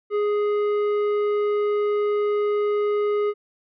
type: tone with tanh clipping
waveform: sine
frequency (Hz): 415.3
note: G#4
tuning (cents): 0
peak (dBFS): -21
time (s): 0.1-3.34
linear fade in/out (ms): 50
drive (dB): 10
effects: none